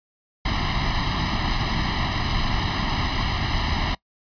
pink noise with comb filter, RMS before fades -23 dBFS, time 0.45-3.95 s, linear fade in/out 5 ms, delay 1 ms, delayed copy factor +0.85, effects noise-tail reverb RT60 0.1 s tail -23 dB re dry + resampled to 11025 Hz

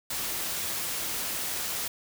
white noise, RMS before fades -32 dBFS, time 0.1-1.88 s, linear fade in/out 5 ms, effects none

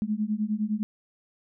sine beating tone pair, 207.7 / 217.5 Hz, G#3 / A3, 0 / -20 cents, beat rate 9.8 Hz, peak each -28 dBFS, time 0.02-0.83 s, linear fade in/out 0 ms, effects none

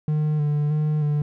triangle tone with vibrato, 150 Hz, D3, 37 cents sharp, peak -17 dBFS, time 0.08-1.22 s, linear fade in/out 2 ms, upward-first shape square, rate 1.6 Hz, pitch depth 25 cents each way, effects none

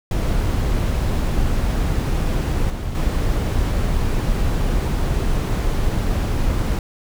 brown noise with level steps, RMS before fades -19 / -25 / -19 dBFS, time 0.11-6.79 s, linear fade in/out 2 ms, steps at 2.7 / 2.95 s, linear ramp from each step 2 ms, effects none

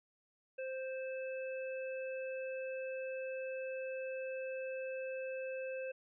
harmonic tone, 523.3 Hz, C5, in tune, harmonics 1 / 3 / 5, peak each -39 / -51 / -49 dBFS, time 0.58-5.92 s, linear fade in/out 10 ms, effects none

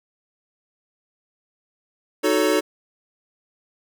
square chord, D# half-diminished seventh, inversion none, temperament equal with one note detuned, 311.1 / 370 / 440 / 561.8 Hz, D#4 / F#4 / A4 / C#5, 0 / 0 / 0 / +23 cents, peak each -23 / -24 / -23 / -24 dBFS, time 2.23-2.61 s, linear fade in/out 20 ms, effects none

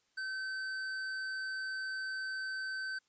square tone, 1538 Hz, G6, 33 cents flat, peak -37 dBFS, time 0.17-2.99 s, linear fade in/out 10 ms, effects white hiss -75 dBFS RMS until 3.08 s + resampled to 16000 Hz

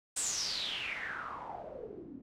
white noise with low-pass filter sweep, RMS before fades -39 dBFS, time 0.16-2.22 s, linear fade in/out 10 ms, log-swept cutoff 8500 to 240 Hz, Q 7.6, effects none

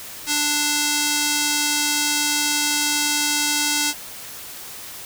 square tone with band-pass filter, 294.7 Hz, D4, 6 cents sharp, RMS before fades -21 dBFS, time 0.26-3.94 s, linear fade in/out 50 ms, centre 6700 Hz, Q 0.92, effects white hiss -36 dBFS RMS until 5.05 s

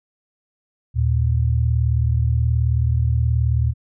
sine tone pair together, 77.78 / 116.54 Hz, D#2 / A#2, 0 / 0 cents, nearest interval perfect fifth, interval 700 cents, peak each -18 dBFS, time 0.94-3.74 s, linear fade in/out 50 ms, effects none

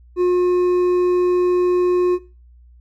triangle tone with hard clipping, 358.6 Hz, F4, 46 cents sharp, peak -14 dBFS, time 0.16-2.19 s, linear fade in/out 50 ms, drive 7 dB, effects noise-tail reverb RT60 0.3 s tail -17 dB re dry + added 60 Hz sine -44 dBFS peak until 2.8 s

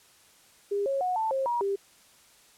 sine tone with pitch steps, 403.8 / 547 / 731 / 884 / 535 / 954 / 396.2 Hz, G#4 / C#5 / F#5 / A5 / C5 / A#5 / G4, -49 / -23 / -21 / +8 / +38 / +40 / +18 cents, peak -25 dBFS, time 0.71-1.76 s, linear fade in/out 10 ms, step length 150 ms, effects white hiss -58 dBFS RMS until 2.57 s + low-pass 11000 Hz 12 dB/octave

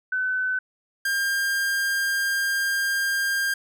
sine / 45% pulse tone pair in turn, 1512 / 1601.9 Hz, F#6 / G6, +37 / +37 cents, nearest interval minor second, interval 100 cents, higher second, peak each -22 dBFS, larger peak neither, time 0.12-0.59 / 1.05-3.54 s, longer second, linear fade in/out 5 ms, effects none

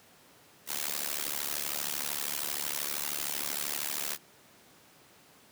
white noise with amplitude modulation, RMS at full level -30 dBFS, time 0.66-4.18 s, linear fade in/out 50 ms, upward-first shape sine, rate 72.9 Hz, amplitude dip 100%, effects pink hiss -58 dBFS RMS until 5.51 s + high-pass 150 Hz 12 dB/octave

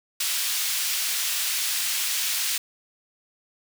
pink high-pass noise, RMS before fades -26 dBFS, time 0.2-2.58 s, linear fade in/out 5 ms, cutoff 2800 Hz, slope 12 dB/octave, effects none

